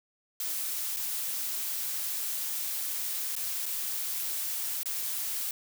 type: noise with dropouts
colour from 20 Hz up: blue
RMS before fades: -33 dBFS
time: 0.4-5.51 s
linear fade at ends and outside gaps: 2 ms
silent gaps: 0.964-0.969 / 3.354-3.363 / 3.658-3.662 / 4.832-4.857 s
effects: none